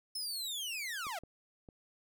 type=linear sweep; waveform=sawtooth; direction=down; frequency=5274 to 622.3 Hz; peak=-34 dBFS; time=0.15-1.19 s; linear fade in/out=5 ms
type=clicks; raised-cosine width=2 ms; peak=-38 dBFS; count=3; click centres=1.068 / 1.236 / 1.688 s
effects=none